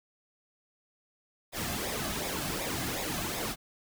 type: noise with flanger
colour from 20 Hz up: pink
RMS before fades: -34 dBFS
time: 1.52-3.56 s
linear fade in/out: 50 ms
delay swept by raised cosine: 0.67 to 2.17 ms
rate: 2.7 Hz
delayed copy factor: -0.65
effects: none